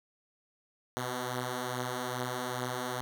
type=beating tone pair; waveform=5% pulse; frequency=123.47 / 125.87 Hz; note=B2 / B2; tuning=0 / +33 cents; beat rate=2.4 Hz; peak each=-28 / -23 dBFS; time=0.97-3.01 s; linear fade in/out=0 ms; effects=none